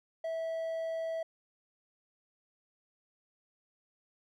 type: tone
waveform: triangle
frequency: 653 Hz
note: E5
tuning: 17 cents flat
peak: -31 dBFS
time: 0.24-1.23 s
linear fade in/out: 5 ms
effects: none